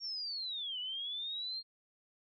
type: linear two-way sweep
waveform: sine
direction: down then up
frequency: 5588 to 2923 to 4248 Hz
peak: -37 dBFS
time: 0-1.63 s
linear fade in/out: 50 ms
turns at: 0.79 s
effects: none